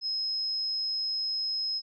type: tone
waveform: sine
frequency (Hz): 5130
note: E8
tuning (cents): -48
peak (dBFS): -28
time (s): 0.01-1.82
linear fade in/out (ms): 50
effects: none